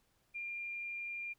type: tone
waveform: sine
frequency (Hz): 2396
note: D7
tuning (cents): +34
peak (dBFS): -39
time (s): 0.34-1.34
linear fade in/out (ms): 20
effects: pink hiss -75 dBFS RMS until 1.38 s